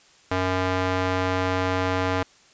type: tone with band-pass filter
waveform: square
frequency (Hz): 92.5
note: F#2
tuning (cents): 0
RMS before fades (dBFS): -24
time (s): 0.31-2.23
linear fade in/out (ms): 5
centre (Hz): 1100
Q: 0.55
effects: white hiss -55 dBFS RMS until 2.53 s + resampled to 16000 Hz

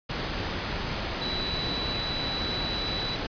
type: tone in noise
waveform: sine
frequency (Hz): 3951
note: B7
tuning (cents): 0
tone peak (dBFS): -31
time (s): 1.21-3.16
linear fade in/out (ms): 10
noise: pink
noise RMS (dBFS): -31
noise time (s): 0.09-3.27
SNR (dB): -3
effects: resampled to 11025 Hz

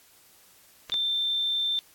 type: clicks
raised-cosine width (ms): 0.2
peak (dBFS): -19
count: 2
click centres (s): 0.898 / 0.941
type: tone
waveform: sine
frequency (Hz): 3568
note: A7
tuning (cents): +23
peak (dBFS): -24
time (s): 0.92-1.79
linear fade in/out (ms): 0
effects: white hiss -57 dBFS RMS until 1.94 s + AAC 64 kbps

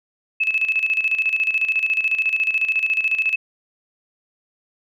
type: tone with tremolo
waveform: sine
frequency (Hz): 2600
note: E7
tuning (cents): -24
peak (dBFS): -15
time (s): 0.4-3.36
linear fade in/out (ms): 10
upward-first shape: square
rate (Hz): 14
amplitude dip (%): 65
effects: none

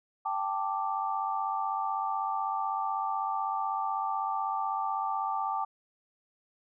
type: chord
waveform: sine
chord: G suspended second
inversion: none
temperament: equal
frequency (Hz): 784 / 880 / 1174.7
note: G5 / A5 / D6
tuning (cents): 0 / 0 / 0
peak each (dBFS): -33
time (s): 0.25-5.65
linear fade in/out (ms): 10
effects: none

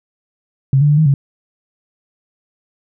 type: tone with pitch steps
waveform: sine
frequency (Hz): 135.1 / 146.8 / 147.7 / 156.9 / 139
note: C#3 / D3 / D3 / D#3 / C#3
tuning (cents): -44 / 0 / +10 / +15 / +5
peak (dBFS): -8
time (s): 0.73-1.14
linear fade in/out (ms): 2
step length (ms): 82
effects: none

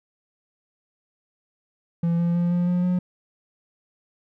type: tone with pitch steps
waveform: triangle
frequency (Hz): 169.2 / 171.36 / 173.56 / 175.77 / 178.02 / 180.3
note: E3 / F3 / F3 / F3 / F3 / F#3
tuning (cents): +45 / -33 / -10 / +11 / +33 / -45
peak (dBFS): -17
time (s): 2.03-2.99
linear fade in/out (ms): 5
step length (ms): 160
effects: none

